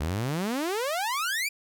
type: exponential sweep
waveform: sawtooth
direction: up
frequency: 69.6 to 2441 Hz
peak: -23 dBFS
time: 0-1.49 s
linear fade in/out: 10 ms
effects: none

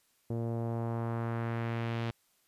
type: tone with low-pass filter sweep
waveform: sawtooth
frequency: 115.8 Hz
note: A#2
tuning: 11 cents flat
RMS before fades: -34 dBFS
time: 0.3-2.11 s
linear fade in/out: 5 ms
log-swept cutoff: 480 to 3500 Hz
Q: 1.3
effects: white hiss -71 dBFS RMS until 2.47 s + resampled to 32000 Hz

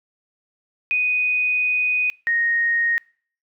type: tone pair in turn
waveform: sine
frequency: 2489 / 1864.6 Hz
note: D#7 / A#6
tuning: 0 / 0 cents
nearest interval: perfect fourth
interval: 500 cents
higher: first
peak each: -17 / -17 dBFS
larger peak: neither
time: 0.91-2.1 / 2.27-2.98 s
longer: first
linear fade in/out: 0 ms
effects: noise-tail reverb RT60 0.5 s tail -25 dB re dry

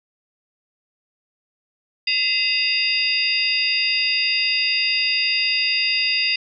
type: tone cluster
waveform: sine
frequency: 2040 / 2557 / 2788 / 3670 / 4831 Hz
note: C7 / D#7 / F7 / A#7 / D8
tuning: -44 / +47 / -4 / -28 / +48 cents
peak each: -27 / -25 / -23 / -28 / -21 dBFS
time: 2.07-6.36 s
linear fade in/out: 5 ms
effects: none

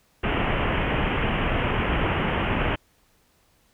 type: low-pass noise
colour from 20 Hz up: pink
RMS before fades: -24 dBFS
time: 0.23-2.76 s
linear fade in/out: 10 ms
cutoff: 3100 Hz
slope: 96 dB/octave
effects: pink hiss -63 dBFS RMS until 3.73 s

